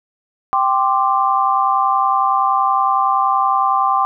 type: chord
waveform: sine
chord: G suspended fourth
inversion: none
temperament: just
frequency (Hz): 784 / 1045.3 / 1176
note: G5 / C6 / D6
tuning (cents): 0 / -2 / +2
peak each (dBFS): -17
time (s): 0.53-4.05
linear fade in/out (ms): 0
effects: none